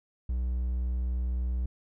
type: tone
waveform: triangle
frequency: 61.74 Hz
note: B1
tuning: in tune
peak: -25 dBFS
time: 0.29-1.66 s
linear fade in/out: 5 ms
effects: none